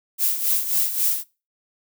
violet noise with tremolo, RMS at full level -19 dBFS, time 0.18-1.24 s, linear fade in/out 50 ms, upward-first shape sine, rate 3.7 Hz, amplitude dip 65%, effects noise-tail reverb RT60 0.3 s tail -22 dB re dry

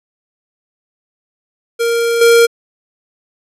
square tone with level steps, 466.2 Hz, A#4, in tune, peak -13 / -6 dBFS, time 1.79-2.47 s, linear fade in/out 20 ms, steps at 2.21 s, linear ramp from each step 5 ms, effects resampled to 32000 Hz

